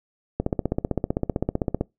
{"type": "click train", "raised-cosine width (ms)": 2, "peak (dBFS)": -9, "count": 23, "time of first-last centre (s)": [0.4, 1.81], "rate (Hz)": 15.6, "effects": ["noise-tail reverb RT60 0.2 s tail -24 dB re dry"]}